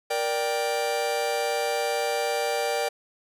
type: chord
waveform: 45% pulse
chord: G minor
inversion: first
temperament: just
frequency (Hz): 470.4 / 588 / 784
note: Bb4 / D5 / G5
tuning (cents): +16 / +2 / 0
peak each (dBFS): -29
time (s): 0.1-2.89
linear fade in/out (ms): 10
effects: resampled to 32000 Hz